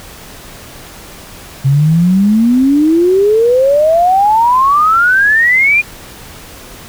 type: exponential sweep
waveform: sine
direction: up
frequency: 132.4 to 2457 Hz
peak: -6 dBFS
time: 1.64-5.82 s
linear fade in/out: 20 ms
effects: pink hiss -33 dBFS RMS until 6.88 s